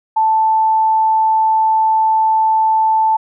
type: tone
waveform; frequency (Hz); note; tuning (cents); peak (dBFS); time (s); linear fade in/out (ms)
sine; 880; A5; 0; -10; 0.16-3.17; 10
effects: none